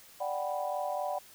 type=chord; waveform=sine; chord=G major seventh; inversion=second; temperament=equal; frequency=587.3 / 740 / 784 / 987.8 Hz; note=D5 / F#5 / G5 / B5; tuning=0 / 0 / 0 / 0 cents; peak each=-35 / -35 / -38 / -40 dBFS; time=0.2-1.19 s; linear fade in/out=10 ms; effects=white hiss -55 dBFS RMS until 1.34 s